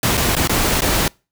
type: noise with dropouts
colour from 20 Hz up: pink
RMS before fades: -17 dBFS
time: 0.03-1.08 s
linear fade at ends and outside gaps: 2 ms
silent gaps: 0.171-0.175 / 0.353-0.365 / 0.475-0.494 / 0.808-0.819 s
effects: noise-tail reverb RT60 0.3 s tail -26 dB re dry